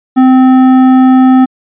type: tone with hard clipping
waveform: sine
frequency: 258.8 Hz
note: C4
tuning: 19 cents flat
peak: -4 dBFS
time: 0.16-1.46 s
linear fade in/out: 20 ms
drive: 10 dB
effects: resampled to 8000 Hz